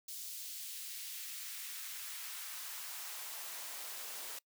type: noise with high-pass filter sweep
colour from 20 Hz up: white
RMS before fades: -45 dBFS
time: 0.08-4.39 s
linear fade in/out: 5 ms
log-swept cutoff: 4400 to 390 Hz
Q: 0.93
effects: noise-tail reverb RT60 0.1 s tail -23 dB re dry